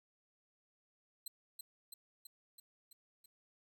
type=tone with echo; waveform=10% pulse; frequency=4091 Hz; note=C8; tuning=40 cents flat; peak=-35 dBFS; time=1.26-1.28 s; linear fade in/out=5 ms; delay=330 ms; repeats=6; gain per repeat=-3 dB; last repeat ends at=3.26 s; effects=12-bit